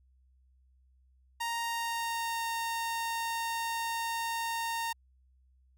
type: tone with pitch glide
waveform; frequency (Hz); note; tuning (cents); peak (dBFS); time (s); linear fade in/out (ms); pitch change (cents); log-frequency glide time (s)
sawtooth; 931 to 920.3; A#5 to A#5; -2 to -22; -28; 1.4-4.93; 10; -20; 1.61-2.43
effects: added 64 Hz sine -62 dBFS peak until 5.77 s